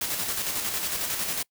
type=noise with tremolo; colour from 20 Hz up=white; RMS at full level=-28 dBFS; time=0.01-1.43 s; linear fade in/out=5 ms; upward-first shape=square; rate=11 Hz; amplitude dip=35%; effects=noise-tail reverb RT60 0.1 s tail -24 dB re dry